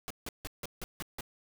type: noise bursts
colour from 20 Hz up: pink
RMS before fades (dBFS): -39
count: 7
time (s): 0.08-1.208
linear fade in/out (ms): 0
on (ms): 24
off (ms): 160
effects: none